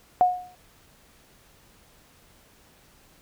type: tone with exponential decay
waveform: sine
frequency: 725 Hz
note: F#5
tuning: 35 cents flat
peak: -12 dBFS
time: 0.21-0.55 s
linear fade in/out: 0 ms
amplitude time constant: 72 ms
effects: pink hiss -57 dBFS RMS until 3.21 s